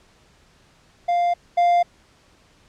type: tone pair in turn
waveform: triangle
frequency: 698.5 / 698.5 Hz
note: F5 / F5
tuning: 0 / 0 cents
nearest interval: unison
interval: 0 cents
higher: neither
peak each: -15 / -12 dBFS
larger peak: second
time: 1.08-1.34 / 1.57-1.83 s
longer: neither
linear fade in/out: 10 ms
effects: pink hiss -56 dBFS RMS until 2.68 s + low-pass 7000 Hz 12 dB/octave